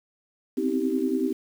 sine tone cluster, 255.6 / 266 / 319.1 / 389.7 Hz, C4 / C4 / D#4 / G4, -40 / +29 / +44 / -10 cents, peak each -28 dBFS, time 0.57-1.33 s, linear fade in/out 10 ms, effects 8-bit

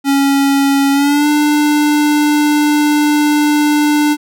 square tone with pitch glide, 277.2 to 297.1 Hz, C#4 to D4, 0 to +20 cents, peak -10 dBFS, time 0.04-4.17 s, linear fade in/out 50 ms, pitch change +120 cents, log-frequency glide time 0.92-1.28 s, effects none

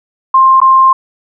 sine tone with dropouts, 1056 Hz, C6, 16 cents sharp, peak -3 dBFS, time 0.34-0.93 s, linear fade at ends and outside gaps 5 ms, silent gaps 0.603-0.615 s, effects none

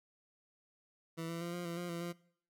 20% pulse tone with pitch steps, 164.4 / 167.5 / 171.8 / 175.7 / 169.6 / 175.8 / 169.8 / 173.1 Hz, E3 / E3 / F3 / F3 / E3 / F3 / F3 / F3, -4 / +28 / -28 / +11 / +50 / +12 / -48 / -15 cents, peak -34 dBFS, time 1.17-2.13 s, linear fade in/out 20 ms, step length 120 ms, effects noise-tail reverb RT60 0.6 s tail -21 dB re dry

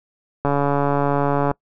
click train, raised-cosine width 1 ms, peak -6 dBFS, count 152, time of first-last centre 0.45-1.513 s, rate 142 Hz, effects noise-tail reverb RT60 0.1 s tail -24 dB re dry

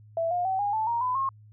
sine tone with pitch steps, 663 / 710.6 / 761.6 / 816.2 / 874.8 / 937.6 / 1004.9 / 1077 Hz, E5 / F5 / F#5 / G#5 / A5 / A#5 / B5 / C6, +10 / +30 / +50 / -30 / -10 / +10 / +30 / +50 cents, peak -24 dBFS, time 0.17-1.29 s, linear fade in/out 2 ms, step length 140 ms, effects added 106 Hz sine -49 dBFS peak until 1.52 s

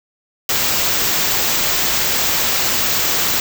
white band-stop noise, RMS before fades -17 dBFS, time 0.49-3.4 s, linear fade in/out 2 ms, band 8100 to 13000 Hz, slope 96 dB/octave, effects none

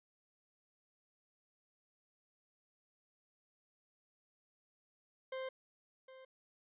40% pulse tone with echo, 523.3 Hz, C5, in tune, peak -39 dBFS, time 5.32-5.49 s, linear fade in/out 5 ms, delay 760 ms, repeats 1, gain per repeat -14 dB, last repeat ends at 6.25 s, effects resampled to 8000 Hz

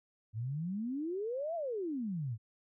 sine exponential two-way sweep, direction up then down, 103.83 to 696 to 103.83 Hz, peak -34 dBFS, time 0.33-2.38 s, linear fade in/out 50 ms, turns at 1.55 s, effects none

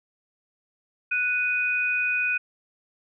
sine tone pair together, 1476.6 / 2489 Hz, F#6 / D#7, -4 / 0 cents, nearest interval major sixth, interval 904 cents, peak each -27 / -23 dBFS, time 1.11-2.38 s, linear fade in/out 10 ms, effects none

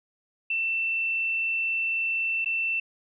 sine tone with dropouts, 2679 Hz, E7, 27 cents sharp, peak -24 dBFS, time 0.5-2.8 s, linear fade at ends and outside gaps 5 ms, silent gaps 2.447-2.458 s, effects none

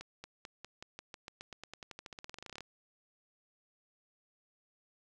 accelerating click train, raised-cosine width 0.2 ms, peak -28 dBFS, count 29, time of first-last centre 0.01-2.607 s, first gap 230 ms, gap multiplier 0.92, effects none

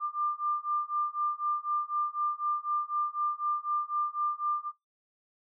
sine beating tone pair, 1192 / 1196 Hz, D6 / D6, +25 / +31 cents, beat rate 4 Hz, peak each -31 dBFS, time 0-4.72 s, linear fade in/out 50 ms, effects noise-tail reverb RT60 0.2 s tail -26 dB re dry

